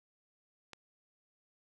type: click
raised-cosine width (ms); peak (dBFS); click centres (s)
0.2; -29; 0.733
effects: none